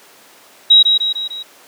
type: tone with echo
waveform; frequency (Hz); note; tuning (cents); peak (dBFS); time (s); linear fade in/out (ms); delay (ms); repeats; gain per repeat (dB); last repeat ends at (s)
sine; 3835; A#7; +48; -4; 0.7-0.83; 10; 150; 4; -5; 1.43
effects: pink hiss -44 dBFS RMS until 1.67 s + high-pass 400 Hz 12 dB/octave